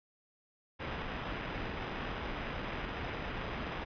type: noise with sample-and-hold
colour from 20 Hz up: pink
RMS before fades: -39 dBFS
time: 0.79-3.85 s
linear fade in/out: 20 ms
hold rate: 4410 Hz
effects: resampled to 11025 Hz